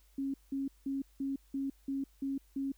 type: tone bursts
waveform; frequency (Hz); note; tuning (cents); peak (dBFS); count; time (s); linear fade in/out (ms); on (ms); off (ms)
sine; 273.1; C#4; -26; -32; 8; 0.18-2.72; 5; 160; 180
effects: added 50 Hz sine -62 dBFS peak until 2.77 s + white hiss -70 dBFS RMS until 2.77 s